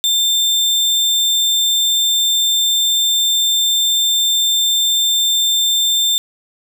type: tone with sample-and-hold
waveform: sine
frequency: 3579 Hz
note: A7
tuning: 29 cents sharp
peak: -12 dBFS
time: 0.04-6.18 s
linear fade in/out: 0 ms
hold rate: 11025 Hz
effects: none